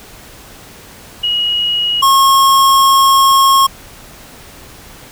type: tone pair in turn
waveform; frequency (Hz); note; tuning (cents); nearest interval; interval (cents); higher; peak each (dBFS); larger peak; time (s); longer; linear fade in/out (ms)
sine / square; 2897 / 1085.1; F#7 / C#6; -37 / -37; octave + perfect fourth; 1700; first; -12 / -7; second; 1.23-2.02 / 2.02-3.67; second; 10
effects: pink hiss -37 dBFS RMS until 5.11 s